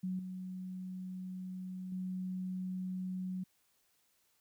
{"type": "tone with level steps", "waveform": "sine", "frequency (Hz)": 185, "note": "F#3", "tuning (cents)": 0, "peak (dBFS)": [-34, -40, -36], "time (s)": [0.03, 3.44], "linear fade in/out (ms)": 10, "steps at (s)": [0.19, 1.92], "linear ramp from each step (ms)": 2, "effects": ["white hiss -74 dBFS RMS until 4.4 s"]}